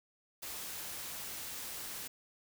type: noise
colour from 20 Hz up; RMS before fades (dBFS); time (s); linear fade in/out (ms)
white; -43; 0.42-2.08; 10
effects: none